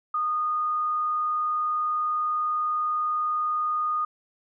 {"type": "tone", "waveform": "sine", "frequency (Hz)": 1230, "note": "D#6", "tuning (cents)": -20, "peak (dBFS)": -23, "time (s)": [0.14, 4.05], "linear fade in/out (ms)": 5, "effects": []}